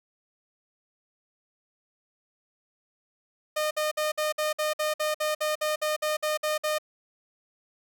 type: tone bursts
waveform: sawtooth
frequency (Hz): 611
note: D#5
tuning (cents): -32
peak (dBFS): -21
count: 16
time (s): 3.56-6.785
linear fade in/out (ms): 10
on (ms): 150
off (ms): 55
effects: none